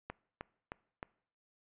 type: click train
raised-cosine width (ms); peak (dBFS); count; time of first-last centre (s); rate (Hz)
0.5; -25; 4; 0.1-1.029; 3.23
effects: noise-tail reverb RT60 0.6 s tail -23 dB re dry + resampled to 8000 Hz